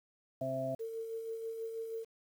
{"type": "harmonic tone", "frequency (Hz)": 132.2, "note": "C3", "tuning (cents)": 18, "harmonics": [1, 2, 4, 5], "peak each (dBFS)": [-42, -42, -42, -35], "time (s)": [0.41, 0.75], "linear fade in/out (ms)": 5}
{"type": "tone with tremolo", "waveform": "sine", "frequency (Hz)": 451.7, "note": "A4", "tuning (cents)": 45, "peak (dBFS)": -36, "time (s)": [0.79, 2.05], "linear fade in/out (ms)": 20, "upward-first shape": "sine", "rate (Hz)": 6.2, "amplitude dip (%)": 40}
{"effects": ["10-bit"]}